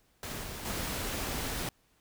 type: noise with level steps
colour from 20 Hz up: pink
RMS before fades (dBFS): -39 / -41 / -35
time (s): 0.23-1.69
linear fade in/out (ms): 2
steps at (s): 0.43 / 0.65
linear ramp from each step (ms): 10
effects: pink hiss -69 dBFS RMS until 2 s